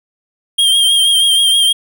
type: tone with vibrato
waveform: square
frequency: 3206 Hz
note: G7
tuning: 38 cents sharp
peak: -9 dBFS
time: 0.58-1.73 s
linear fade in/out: 10 ms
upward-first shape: triangle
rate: 6.3 Hz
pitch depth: 45 cents each way
effects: none